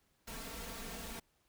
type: noise with comb filter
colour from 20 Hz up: pink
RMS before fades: -45 dBFS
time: 0.27-1.2 s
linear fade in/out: 10 ms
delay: 4.4 ms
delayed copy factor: +0.9
effects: pink hiss -75 dBFS RMS until 1.48 s